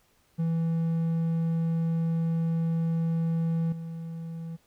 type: tone with level steps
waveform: triangle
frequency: 164.81 Hz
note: E3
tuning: in tune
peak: -22 / -32 dBFS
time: 0.38-4.57 s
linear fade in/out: 20 ms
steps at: 3.72 s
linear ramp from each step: 5 ms
effects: pink hiss -66 dBFS RMS until 4.66 s